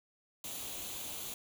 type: noise with comb filter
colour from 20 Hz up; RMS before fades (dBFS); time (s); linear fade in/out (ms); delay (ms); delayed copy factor
white; -42; 0.44-1.34; 2; 0.29; +0.55
effects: none